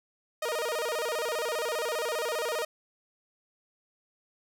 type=tone with vibrato; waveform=sawtooth; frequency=540 Hz; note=C#5; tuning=45 cents flat; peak=-25 dBFS; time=0.42-2.65 s; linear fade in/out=5 ms; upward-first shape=square; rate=15 Hz; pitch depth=240 cents each way; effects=none